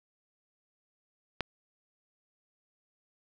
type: click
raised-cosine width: 0.3 ms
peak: -14 dBFS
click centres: 1.407 s
effects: none